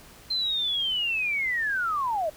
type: linear sweep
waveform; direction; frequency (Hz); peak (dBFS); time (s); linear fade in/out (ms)
sine; down; 4145 to 587.3; -24; 0.3-2.3; 10
effects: pink hiss -50 dBFS RMS until 2.36 s